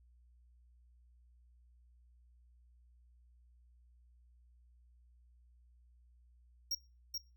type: tone with echo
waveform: square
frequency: 5588 Hz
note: F8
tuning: in tune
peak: -34 dBFS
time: 6.71-6.75 s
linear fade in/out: 5 ms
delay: 430 ms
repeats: 1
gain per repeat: -4 dB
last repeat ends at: 7.18 s
effects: noise-tail reverb RT60 0.3 s tail -21 dB re dry + added 60 Hz sine -62 dBFS peak until 7.36 s